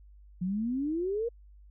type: exponential sweep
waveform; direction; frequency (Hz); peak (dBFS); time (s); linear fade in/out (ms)
sine; up; 174.61 to 482.9; -28; 0.41-1.29; 10
effects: added 50 Hz sine -51 dBFS peak until 1.7 s